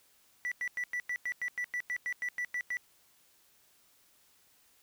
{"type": "tone bursts", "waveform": "triangle", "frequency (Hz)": 1964, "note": "B6", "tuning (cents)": -10, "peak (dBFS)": -29, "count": 15, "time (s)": [0.45, 2.77], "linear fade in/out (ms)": 0, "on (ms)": 66, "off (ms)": 95, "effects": ["tanh soft clip ceiling -26 dBFS", "white hiss -66 dBFS RMS until 4.82 s"]}